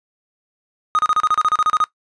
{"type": "tone bursts", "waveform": "triangle", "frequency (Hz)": 1244.5, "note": "D#6", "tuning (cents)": 0, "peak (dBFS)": -11, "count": 13, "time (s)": [0.95, 1.84], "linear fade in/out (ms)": 0, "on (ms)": 38, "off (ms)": 33, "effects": ["noise-tail reverb RT60 0.1 s tail -18 dB re dry", "resampled to 22050 Hz"]}